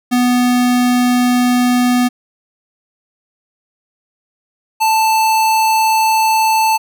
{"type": "tone pair in turn", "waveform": "square", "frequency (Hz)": [246.9, 881.8], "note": ["B3", "A5"], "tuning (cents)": [0, 4], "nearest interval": "octave + minor seventh", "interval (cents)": 2204, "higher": "second", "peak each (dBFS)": -11, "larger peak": "neither", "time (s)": [[0.11, 2.09], [4.8, 6.78]], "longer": "neither", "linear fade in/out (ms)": 20, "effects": []}